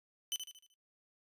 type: tone with echo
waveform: sawtooth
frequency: 3029 Hz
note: F#7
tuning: 40 cents sharp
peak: -30 dBFS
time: 0.32-0.36 s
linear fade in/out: 0 ms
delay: 76 ms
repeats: 5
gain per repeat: -7 dB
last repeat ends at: 0.74 s
effects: noise-tail reverb RT60 0.1 s tail -21 dB re dry + resampled to 32000 Hz